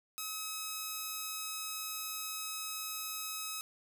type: tone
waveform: 5% pulse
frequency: 1279 Hz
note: D#6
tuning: 47 cents sharp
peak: -26 dBFS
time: 0.18-3.61 s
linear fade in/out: 0 ms
effects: none